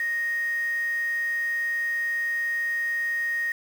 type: tone with quantisation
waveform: sine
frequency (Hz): 1864.7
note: A#6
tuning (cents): 0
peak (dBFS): -24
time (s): 0-3.52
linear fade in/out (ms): 2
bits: 7
effects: none